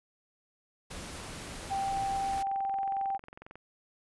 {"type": "noise", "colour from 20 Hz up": "pink", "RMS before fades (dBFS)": -42, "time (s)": [0.9, 2.43], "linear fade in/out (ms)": 10}
{"type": "click train", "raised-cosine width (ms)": 0.5, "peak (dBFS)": -32, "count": 44, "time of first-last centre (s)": [1.61, 3.556], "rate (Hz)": 22.1}
{"type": "tone", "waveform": "sine", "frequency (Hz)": 784, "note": "G5", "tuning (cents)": 0, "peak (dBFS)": -29, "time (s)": [1.7, 3.18], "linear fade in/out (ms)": 20}
{"effects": ["resampled to 24000 Hz"]}